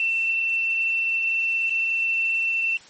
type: tone with dropouts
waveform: sine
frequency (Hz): 2689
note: E7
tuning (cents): +34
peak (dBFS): -20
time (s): 0-2.77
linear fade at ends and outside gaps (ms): 1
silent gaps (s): 1.695-1.705
effects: white hiss -48 dBFS RMS until 2.89 s + MP3 32 kbps